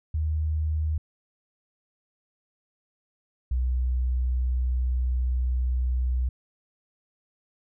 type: tone pair in turn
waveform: sine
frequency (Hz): 77.5 / 62.55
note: D#2 / B1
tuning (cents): -6 / +23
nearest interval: major third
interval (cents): 371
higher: first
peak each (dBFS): -23 / -22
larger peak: second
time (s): 0.14-0.98 / 3.51-6.29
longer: second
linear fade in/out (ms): 5
effects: none